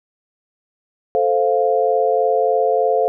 sine chord, F major, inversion first, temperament equal, 440 / 523.3 / 698.5 Hz, A4 / C5 / F5, 0 / 0 / 0 cents, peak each -18 dBFS, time 1.15-3.08 s, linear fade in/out 0 ms, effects none

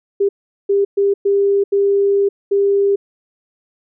sine tone bursts at uneven times, 399.2 Hz, G4, 32 cents sharp, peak -11 dBFS, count 6, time 0.2-0.29 / 0.69-0.85 / 0.97-1.14 / 1.25-1.64 / 1.72-2.29 / 2.51-2.96 s, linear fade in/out 10 ms, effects none

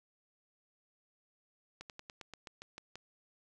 slowing click train, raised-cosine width 0.2 ms, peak -29 dBFS, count 10, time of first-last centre 1.81-2.956 s, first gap 88 ms, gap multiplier 1.09, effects none

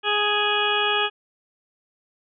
harmonic tone, 416 Hz, G#4, 3 cents sharp, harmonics 1 / 2 / 3 / 4 / 6 / 7 / 8, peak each -27 / -27 / -27 / -27 / -27 / -27 / -27 dBFS, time 0.03-1.1 s, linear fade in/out 50 ms, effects none

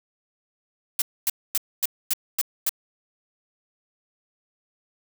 blue noise bursts, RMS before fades -22 dBFS, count 7, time 0.99-2.693 s, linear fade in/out 2 ms, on 29 ms, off 250 ms, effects none

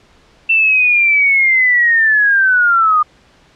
sine linear sweep, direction down, 2689 to 1209 Hz, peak -8 dBFS, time 0.49-3.03 s, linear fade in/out 10 ms, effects pink hiss -49 dBFS RMS until 3.55 s + low-pass 5000 Hz 12 dB/octave

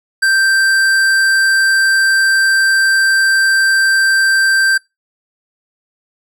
sine tone with hard clipping, 1568 Hz, G6, in tune, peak -11 dBFS, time 0.22-4.78 s, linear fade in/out 10 ms, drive 13 dB, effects noise-tail reverb RT60 0.2 s tail -23 dB re dry

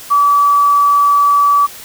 sine tone, 1149 Hz, D6, 38 cents flat, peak -7 dBFS, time 0.1-1.67 s, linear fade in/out 20 ms, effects white hiss -33 dBFS RMS until 1.84 s

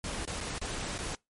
pink noise with dropouts, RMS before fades -36 dBFS, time 0.04-1.15 s, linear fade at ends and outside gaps 1 ms, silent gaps 0.252-0.276 / 0.405-0.41 / 0.583-0.614 / 0.979-0.988 s, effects noise-tail reverb RT60 0.2 s tail -25 dB re dry + MP3 48 kbps

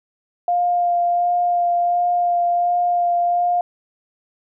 sine tone with vibrato, 702 Hz, F5, 9 cents sharp, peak -15 dBFS, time 0.48-3.61 s, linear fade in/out 2 ms, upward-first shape sine, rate 1.4 Hz, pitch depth 12 cents each way, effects none

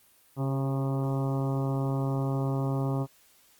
harmonic tone with a mistuned harmonic, 135.9 Hz, C#3, 34 cents flat, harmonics 1 / 2 / 3 / 4 / 5 / 6 / 7 / 8 / 9, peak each -27 / -33 / -37 / -39 / -41 / -43 / -44 / -45 / -46 dBFS, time 0.36-3.07 s, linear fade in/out 50 ms, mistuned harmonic 3, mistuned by -33 cents, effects white hiss -61 dBFS RMS until 3.59 s + Opus 32 kbps

